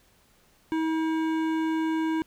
sine tone with hard clipping, 320 Hz, D#4, 49 cents sharp, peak -26 dBFS, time 0.72-2.22 s, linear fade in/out 0 ms, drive 14 dB, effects pink hiss -62 dBFS RMS until 2.26 s

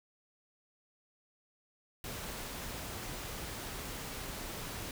pink noise, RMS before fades -42 dBFS, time 2.04-4.91 s, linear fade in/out 2 ms, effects none

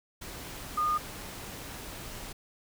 sine tone in noise, 1222 Hz, D#6, 32 cents flat, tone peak -25 dBFS, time 0.77-0.98 s, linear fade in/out 10 ms, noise pink, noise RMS -42 dBFS, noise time 0.21-2.33 s, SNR +14 dB, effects none

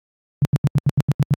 sine tone bursts, 141.7 Hz, C#3, 38 cents sharp, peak -11 dBFS, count 9, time 0.42-1.338 s, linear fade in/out 0 ms, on 30 ms, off 81 ms, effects high-pass 80 Hz 12 dB/octave + AAC 48 kbps

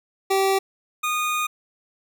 25% pulse tone pair in turn, 387.5 / 1230.2 Hz, G4 / D#6, -20 / -20 cents, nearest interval octave + minor sixth, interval 2000 cents, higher second, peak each -14 / -18 dBFS, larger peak first, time 0.3-0.59 / 1.03-1.47 s, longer second, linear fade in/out 10 ms, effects none

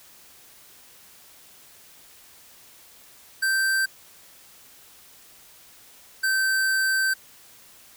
square tone pair in turn, 1561 / 1550.2 Hz, G6 / G6, -8 / -20 cents, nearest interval unison, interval 12 cents, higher first, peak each -21 dBFS, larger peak neither, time 3.42-3.86 / 6.23-7.14 s, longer second, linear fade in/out 10 ms, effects white hiss -51 dBFS RMS until 7.96 s

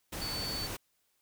sine tone in noise, 4498 Hz, C#8, 24 cents sharp, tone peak -36 dBFS, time 0.21-0.67 s, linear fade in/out 10 ms, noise pink, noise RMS -39 dBFS, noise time 0.12-0.77 s, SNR 0 dB, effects white hiss -75 dBFS RMS until 1.21 s

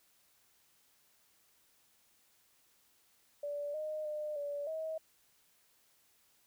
sine tone with pitch steps, 580 / 616 / 604 / 576 / 637 Hz, D5 / D#5 / D5 / D5 / D#5, -22 / -17 / +48 / -34 / +41 cents, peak -36 dBFS, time 3.43-4.98 s, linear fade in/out 5 ms, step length 310 ms, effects white hiss -70 dBFS RMS until 6.46 s

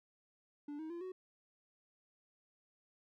triangle tone with pitch steps, 291.5 / 316.1 / 342.7 / 371.5 Hz, D4 / D#4 / F4 / F#4, -13 / +27 / -33 / +7 cents, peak -40 dBFS, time 0.68-1.12 s, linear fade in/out 5 ms, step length 110 ms, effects none

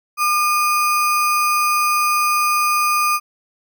sine tone with sample-and-hold, 1205 Hz, D6, 44 cents sharp, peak -14 dBFS, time 0.17-3.2 s, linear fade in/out 50 ms, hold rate 3675 Hz, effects none

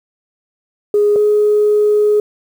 sine tone pair in turn, 414.2 / 419.3 Hz, G#4 / G#4, -5 / +17 cents, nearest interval unison, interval 22 cents, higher second, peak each -8 dBFS, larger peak neither, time 0.94-1.16 / 1.16-2.2 s, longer second, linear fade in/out 2 ms, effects tanh soft clip ceiling -4 dBFS + 7-bit

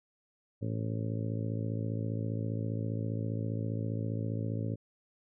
harmonic tone, 55 Hz, A1, in tune, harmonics 2 / 3 / 4 / 5 / 6 / 7 / 8 / 9 / 10, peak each -33 / -40 / -41 / -41 / -48 / -49 / -46 / -51 / -47 dBFS, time 0.61-4.76 s, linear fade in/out 20 ms, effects none

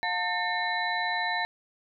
sine tone cluster, 712 / 898 / 1800 / 2174 / 3976 Hz, F5 / A5 / A6 / C#7 / B7, +33 / +35 / +39 / -34 / +11 cents, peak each -33 / -32 / -30 / -36 / -35 dBFS, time 0.03-1.45 s, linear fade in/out 0 ms, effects none

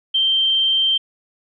sine tone, 3139 Hz, G7, 2 cents sharp, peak -14 dBFS, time 0.14-0.98 s, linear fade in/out 10 ms, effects none

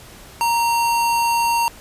sine tone with sample-and-hold, 934 Hz, A#5, 3 cents sharp, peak -15 dBFS, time 0.41-1.68 s, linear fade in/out 0 ms, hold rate 3675 Hz, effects pink hiss -42 dBFS RMS until 1.8 s + resampled to 32000 Hz

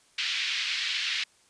pink band-pass noise, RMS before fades -30 dBFS, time 0.18-1.24 s, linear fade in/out 5 ms, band 2100 to 4500 Hz, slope 24 dB/octave, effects white hiss -62 dBFS RMS until 1.49 s + resampled to 22050 Hz

